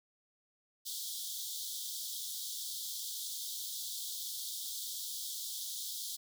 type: high-pass noise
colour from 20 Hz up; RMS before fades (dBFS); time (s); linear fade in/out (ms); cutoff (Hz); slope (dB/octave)
pink; -41; 0.85-6.17; 20; 3300; 96
effects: none